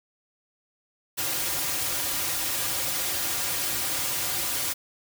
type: noise with comb filter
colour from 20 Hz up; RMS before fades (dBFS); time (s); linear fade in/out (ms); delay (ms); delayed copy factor
white; -28; 1.17-4.74; 20; 4.6; -0.8
effects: none